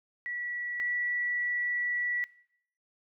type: tone pair in turn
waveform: sine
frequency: 1942 / 1949.1 Hz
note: B6 / B6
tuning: -30 / -23 cents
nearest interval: unison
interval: 7 cents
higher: second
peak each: -33 / -28 dBFS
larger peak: second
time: 0.26-0.8 / 0.8-2.24 s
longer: second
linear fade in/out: 0 ms
effects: noise-tail reverb RT60 0.7 s tail -21 dB re dry